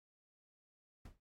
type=noise with exponential decay; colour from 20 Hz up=brown; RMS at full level=-45 dBFS; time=1.05-1.2 s; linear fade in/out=5 ms; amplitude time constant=32 ms; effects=AAC 48 kbps